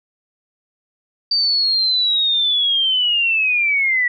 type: linear sweep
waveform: sine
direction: down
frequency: 4645 to 1932 Hz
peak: -14 dBFS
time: 1.31-4.08 s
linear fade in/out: 5 ms
effects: none